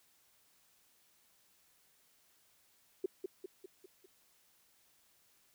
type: tone with echo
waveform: sine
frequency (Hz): 375.5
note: F#4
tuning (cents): +26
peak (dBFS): -30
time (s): 3.04-3.06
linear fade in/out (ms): 5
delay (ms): 200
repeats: 5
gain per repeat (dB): -5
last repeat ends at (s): 4.06
effects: white hiss -70 dBFS RMS until 5.54 s